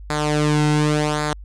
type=tone with flanger; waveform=sawtooth; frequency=150.3 Hz; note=D3; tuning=40 cents sharp; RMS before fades=-19 dBFS; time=0.1-1.33 s; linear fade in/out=0 ms; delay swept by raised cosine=0.34 to 1.74 ms; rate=0.88 Hz; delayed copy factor=-0.7; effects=added 50 Hz sine -34 dBFS peak until 1.44 s + resampled to 22050 Hz